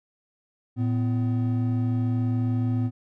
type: tone pair together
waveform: triangle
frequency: 113 / 252.2 Hz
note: A2 / B3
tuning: +47 / +36 cents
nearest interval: octave + major second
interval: 1389 cents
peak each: -21 / -25 dBFS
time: 0.76-2.91 s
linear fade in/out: 50 ms
effects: none